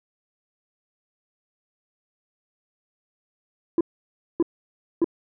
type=tone bursts; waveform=sine; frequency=336.5 Hz; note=E4; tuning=36 cents sharp; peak=-13 dBFS; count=3; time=3.78-5.044 s; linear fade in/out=2 ms; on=28 ms; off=590 ms; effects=tanh soft clip ceiling -15 dBFS